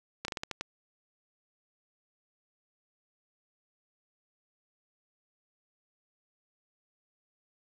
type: slowing click train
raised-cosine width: 0.2 ms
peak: -17 dBFS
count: 7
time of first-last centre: 0.25-0.61 s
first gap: 32 ms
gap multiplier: 1.25
effects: 9-bit